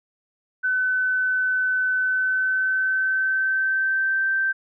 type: tone with pitch glide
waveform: sine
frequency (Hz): 1512 to 1560.8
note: F#6 to G6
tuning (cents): +37 to -8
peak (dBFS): -19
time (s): 0.63-4.53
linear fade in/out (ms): 20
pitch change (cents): +55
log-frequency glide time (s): 1.97-4.28
effects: none